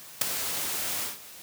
white noise with ADSR envelope, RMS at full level -18 dBFS, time 0.21-1.18 s, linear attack 8 ms, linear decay 4 ms, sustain -13 dB, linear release 150 ms, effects white hiss -46 dBFS RMS until 1.42 s + high-pass 80 Hz 12 dB/octave

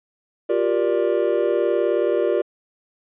triangle chord, G minor seventh, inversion third, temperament just, 352.8 / 392 / 470.4 / 588 Hz, F4 / G4 / Bb4 / D5, +18 / 0 / +16 / +2 cents, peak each -21 dBFS, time 0.49-2.42 s, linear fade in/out 10 ms, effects resampled to 8000 Hz

